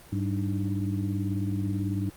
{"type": "tone cluster", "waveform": "sine", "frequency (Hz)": [101.5, 192.5, 293.6, 311.9], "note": ["G#2", "G3", "D4", "D#4"], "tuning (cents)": [-39, -31, 0, 4], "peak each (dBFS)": [-28, -32, -33, -36], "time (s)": [0.12, 2.1], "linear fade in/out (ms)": 10, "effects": ["pink hiss -51 dBFS RMS until 2.16 s", "Opus 32 kbps"]}